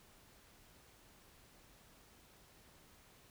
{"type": "silence", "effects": ["pink hiss -64 dBFS RMS until 3.3 s"]}